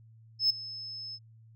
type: tone with ADSR envelope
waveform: sine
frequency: 5210 Hz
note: E8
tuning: 21 cents flat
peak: -19 dBFS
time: 0.39-1.19 s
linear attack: 110 ms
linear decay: 8 ms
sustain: -19 dB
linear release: 46 ms
effects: tanh soft clip ceiling -17 dBFS + added 112 Hz sine -53 dBFS peak until 1.55 s